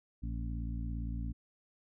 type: harmonic tone with a mistuned harmonic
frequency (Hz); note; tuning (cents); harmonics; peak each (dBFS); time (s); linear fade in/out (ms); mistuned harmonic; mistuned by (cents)
57.5; A#1; -23; 1 / 2 / 3 / 4 / 5; -36 / -42 / -46 / -46 / -48; 0.22-1.33; 20; 5; -42
effects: none